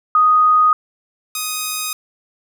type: tone pair in turn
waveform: sine / 5% pulse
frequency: 1244.5 / 1249.8 Hz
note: D#6 / D#6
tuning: 0 / +7 cents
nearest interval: unison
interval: 7 cents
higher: second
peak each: -9 dBFS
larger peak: neither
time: 0.15-0.73 / 1.35-1.93 s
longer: neither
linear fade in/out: 2 ms
effects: none